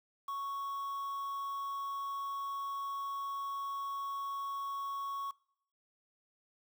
triangle tone with quantisation, 1108.7 Hz, C#6, in tune, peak -34 dBFS, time 0.28-5.31 s, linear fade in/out 5 ms, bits 9, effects noise-tail reverb RT60 0.7 s tail -24 dB re dry

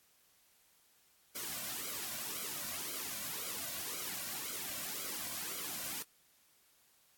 white noise with flanger, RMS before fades -41 dBFS, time 1.35-6.03 s, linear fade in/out 10 ms, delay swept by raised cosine 1.1 to 2.4 ms, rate 1.9 Hz, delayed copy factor -0.75, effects white hiss -69 dBFS RMS until 7.17 s + AAC 64 kbps

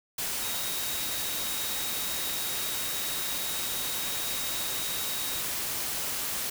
sine tone in noise, 3781 Hz, A#7, 24 cents sharp, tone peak -38 dBFS, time 0.42-5.41 s, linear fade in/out 5 ms, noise white, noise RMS -32 dBFS, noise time 0.18-6.5 s, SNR -9 dB, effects none

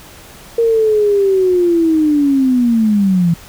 sine linear sweep, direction down, 466.2 to 164.81 Hz, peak -9 dBFS, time 0.58-3.34 s, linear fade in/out 5 ms, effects pink hiss -38 dBFS RMS until 3.48 s

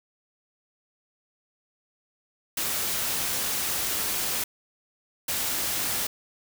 white noise bursts at uneven times, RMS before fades -28 dBFS, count 2, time 2.57-4.44 / 5.28-6.07 s, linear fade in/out 5 ms, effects none

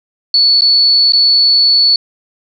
sine tone with dropouts, 4435 Hz, C#8, in tune, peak -6 dBFS, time 0.34-1.96 s, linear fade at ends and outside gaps 2 ms, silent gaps 0.609-0.619 / 1.122-1.133 s, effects none

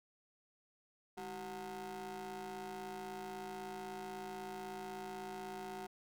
30% pulse ring-modulated tone, 176.3 Hz, F3, 17 cents sharp, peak -38 dBFS, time 1.17-5.87 s, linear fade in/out 10 ms, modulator 557 Hz, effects none

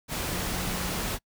sine tone in noise, 181 Hz, F#3, 38 cents flat, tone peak -35 dBFS, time 0.29-1.03 s, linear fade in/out 50 ms, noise pink, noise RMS -31 dBFS, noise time 0.08-1.19 s, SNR -7 dB, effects noise-tail reverb RT60 0.1 s tail -26 dB re dry

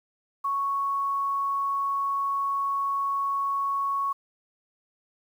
sine tone with quantisation, 1108.7 Hz, C#6, in tune, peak -24 dBFS, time 0.44-4.13 s, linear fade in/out 10 ms, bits 9, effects none

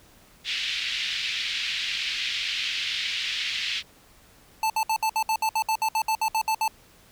white band-pass noise, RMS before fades -29 dBFS, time 0.44-3.83 s, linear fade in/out 50 ms, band 2200 to 3800 Hz, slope 24 dB/octave
square tone bursts, 880 Hz, A5, in tune, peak -22 dBFS, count 16, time 4.63-6.679 s, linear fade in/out 2 ms, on 69 ms, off 63 ms
effects pink hiss -55 dBFS RMS until 7.11 s

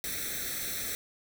white noise with comb filter, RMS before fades -35 dBFS, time 0.04-0.95 s, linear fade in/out 0 ms, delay 0.51 ms, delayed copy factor +0.85, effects none

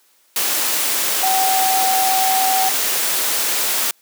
sine tone in noise, 761 Hz, F#5, 48 cents sharp, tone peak -16 dBFS, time 1.23-2.69 s, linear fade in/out 2 ms, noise white, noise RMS -19 dBFS, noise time 0.36-3.91 s, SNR 0 dB, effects white hiss -57 dBFS RMS until 4.01 s + high-pass 300 Hz 12 dB/octave

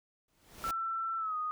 pink noise with exponential growth, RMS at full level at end -39 dBFS, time 0.28-0.71 s, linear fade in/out 2 ms, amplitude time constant 92 ms
sine tone with pitch glide, 1339 to 1242.1 Hz, E6 to D#6, +27 to -3 cents, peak -32 dBFS, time 0.64-1.51 s, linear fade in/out 0 ms, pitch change -130 cents, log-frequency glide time 1.18-1.36 s
effects none

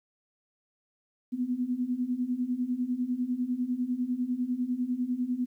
sine beating tone pair, 242.6 / 252.6 Hz, B3 / B3, -31 / +39 cents, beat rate 10 Hz, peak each -32 / -29 dBFS, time 1.32-5.46 s, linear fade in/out 20 ms, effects 11-bit

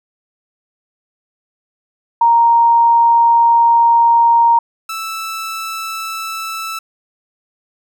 sine / sawtooth tone pair in turn, 932.3 / 1318.5 Hz, A#5 / E6, 0 / 0 cents, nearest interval tritone, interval 600 cents, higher second, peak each -7 / -18 dBFS, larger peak first, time 2.21-4.59 / 4.89-6.79 s, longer first, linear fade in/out 5 ms, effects none

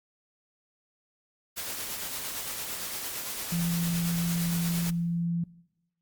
white noise with tremolo, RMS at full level -34 dBFS, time 1.56-4.91 s, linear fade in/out 20 ms, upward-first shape sine, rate 8.8 Hz, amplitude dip 30%
sine tone, 170.2 Hz, F3, 44 cents flat, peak -26 dBFS, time 3.52-5.44 s, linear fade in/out 5 ms
effects noise-tail reverb RT60 0.9 s tail -21 dB re dry + Opus 48 kbps

